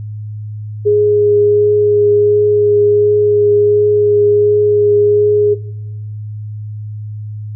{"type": "tone with vibrato", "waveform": "sine", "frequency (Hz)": 415.3, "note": "G#4", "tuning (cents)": 0, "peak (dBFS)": -7, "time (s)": [0.85, 5.55], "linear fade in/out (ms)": 20, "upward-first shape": "triangle", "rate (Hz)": 1.4, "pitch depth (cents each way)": 11, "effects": ["noise-tail reverb RT60 0.9 s tail -19 dB re dry", "added 106 Hz sine -22 dBFS peak until 7.55 s"]}